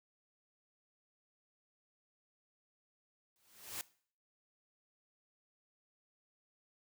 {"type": "noise with exponential growth", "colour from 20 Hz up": "white", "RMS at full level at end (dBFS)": -39, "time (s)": [3.36, 3.81], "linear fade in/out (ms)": 0, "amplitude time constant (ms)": 97, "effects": ["noise-tail reverb RT60 0.5 s tail -20 dB re dry"]}